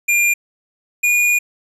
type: tone pair in turn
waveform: square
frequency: 2400 / 2439 Hz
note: D7 / D#7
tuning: +37 / -35 cents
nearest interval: unison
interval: 28 cents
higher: second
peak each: -13 / -13 dBFS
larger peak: neither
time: 0.08-0.34 / 1.03-1.39 s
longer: second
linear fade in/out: 10 ms
effects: resampled to 32000 Hz

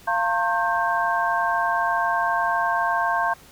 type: tone cluster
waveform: sine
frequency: 692 / 911 / 1077 / 1572 Hz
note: F5 / A#5 / C6 / G6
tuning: -16 / -40 / +50 / +4 cents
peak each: -25 dBFS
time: 0.07-3.34 s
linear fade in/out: 10 ms
effects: pink hiss -49 dBFS RMS until 3.51 s

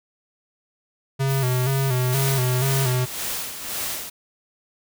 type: tone with vibrato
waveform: square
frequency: 130.81 Hz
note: C3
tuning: in tune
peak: -20 dBFS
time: 1.19-3.06 s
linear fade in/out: 20 ms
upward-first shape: square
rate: 2.1 Hz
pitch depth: 61 cents each way
type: noise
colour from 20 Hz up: blue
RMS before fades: -33 dBFS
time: 1.26-2.87 s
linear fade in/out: 50 ms
type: noise with tremolo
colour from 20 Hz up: white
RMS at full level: -27 dBFS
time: 2.12-4.1 s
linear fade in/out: 10 ms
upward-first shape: sine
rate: 1.9 Hz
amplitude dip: 60%
effects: none

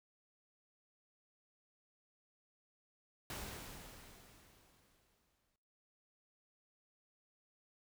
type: noise with exponential decay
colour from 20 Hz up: pink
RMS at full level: -44 dBFS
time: 3.3-5.56 s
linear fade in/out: 1 ms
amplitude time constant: 490 ms
effects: noise-tail reverb RT60 0.8 s tail -18 dB re dry

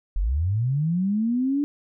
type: linear sweep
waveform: sine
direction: up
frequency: 38.19 to 293.7 Hz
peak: -20 dBFS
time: 0.16-1.64 s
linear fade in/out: 0 ms
effects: none

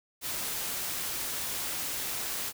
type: noise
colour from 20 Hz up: white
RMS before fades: -34 dBFS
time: 0.21-2.53 s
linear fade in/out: 50 ms
effects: none

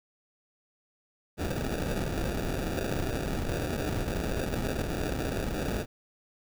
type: noise with sample-and-hold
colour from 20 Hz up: pink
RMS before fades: -31 dBFS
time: 1.37-5.86 s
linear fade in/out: 50 ms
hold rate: 1050 Hz
effects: none

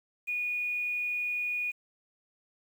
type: tone with quantisation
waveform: sine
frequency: 2457 Hz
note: D#7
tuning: 22 cents flat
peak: -29 dBFS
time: 0.27-1.72 s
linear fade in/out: 20 ms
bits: 9
effects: none

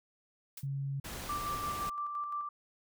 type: noise with exponential decay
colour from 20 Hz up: blue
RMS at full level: -39 dBFS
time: 0.57-0.67 s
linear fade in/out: 5 ms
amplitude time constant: 21 ms
type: tone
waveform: sine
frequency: 138.2 Hz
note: C#3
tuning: 5 cents flat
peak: -33 dBFS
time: 0.63-1 s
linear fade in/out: 5 ms
type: noise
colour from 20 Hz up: pink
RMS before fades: -42 dBFS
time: 1.04-1.9 s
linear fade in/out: 10 ms
type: tone with tremolo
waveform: sine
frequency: 1174.7 Hz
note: D6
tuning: in tune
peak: -33 dBFS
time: 1.29-2.49 s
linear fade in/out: 5 ms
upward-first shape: square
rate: 5.8 Hz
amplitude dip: 35%
effects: none

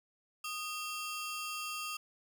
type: ring-modulated tone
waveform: sawtooth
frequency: 1975.5 Hz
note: B6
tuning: in tune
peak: -31 dBFS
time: 0.44-1.97 s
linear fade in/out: 5 ms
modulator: 737 Hz
effects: none

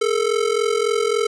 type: ring-modulated tone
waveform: square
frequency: 440 Hz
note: A4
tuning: in tune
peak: -15 dBFS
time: 0.01-1.27 s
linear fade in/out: 5 ms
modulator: 21.8 Hz
effects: resampled to 22050 Hz + 8-bit

